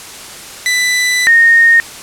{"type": "tone pair in turn", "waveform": ["sawtooth", "sine"], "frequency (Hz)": [1991, 1847.3], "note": ["B6", "A#6"], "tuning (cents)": [14, -16], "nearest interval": "minor second", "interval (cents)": 130, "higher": "first", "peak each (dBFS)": [-7, -4], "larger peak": "second", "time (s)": [[0.66, 1.27], [1.27, 1.8]], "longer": "first", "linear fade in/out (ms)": 0, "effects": ["white hiss -30 dBFS RMS until 2.02 s", "low-pass 10000 Hz 12 dB/octave"]}